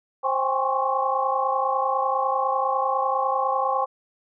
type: tone cluster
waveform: sine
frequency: 527 / 787 / 817 / 1062 / 1116 Hz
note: C5 / G5 / G#5 / C6 / C#6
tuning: +12 / +7 / -29 / +25 / +11 cents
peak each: -27 dBFS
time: 0.23-3.86 s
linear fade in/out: 20 ms
effects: none